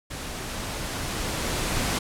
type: noise with level ramp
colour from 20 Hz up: pink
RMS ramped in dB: -35 to -25 dBFS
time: 0.1-1.99 s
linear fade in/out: 10 ms
effects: low-pass 11000 Hz 12 dB/octave